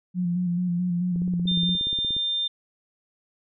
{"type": "tone with vibrato", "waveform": "sine", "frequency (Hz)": 177, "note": "F3", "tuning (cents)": 23, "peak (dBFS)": -22, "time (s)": [0.14, 1.78], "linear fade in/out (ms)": 50, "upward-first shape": "square", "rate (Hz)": 4.6, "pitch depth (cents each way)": 31}
{"type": "click train", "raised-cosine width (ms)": 3, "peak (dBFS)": -25, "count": 18, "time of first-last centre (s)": [1.16, 2.166], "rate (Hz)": 16.9}
{"type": "tone", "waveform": "sine", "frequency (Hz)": 3600, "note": "A7", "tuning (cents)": 39, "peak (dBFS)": -23, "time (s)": [1.47, 2.48], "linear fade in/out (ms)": 10}
{"effects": []}